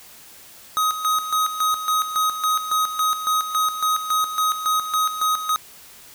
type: tone with tremolo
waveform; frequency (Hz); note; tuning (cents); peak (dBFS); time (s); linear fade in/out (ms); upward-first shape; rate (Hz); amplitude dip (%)
square; 1259; D#6; +20; -18; 0.77-5.56; 0; square; 3.6; 65
effects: white hiss -45 dBFS RMS until 6.14 s